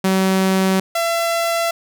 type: tone pair in turn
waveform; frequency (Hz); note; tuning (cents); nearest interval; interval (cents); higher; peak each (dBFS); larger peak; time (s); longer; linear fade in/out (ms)
sawtooth; 190 / 674; F#3 / E5; +46 / +38; octave + minor seventh; 2192; second; -10 / -13; first; 0.04-0.8 / 0.95-1.71; neither; 5
effects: none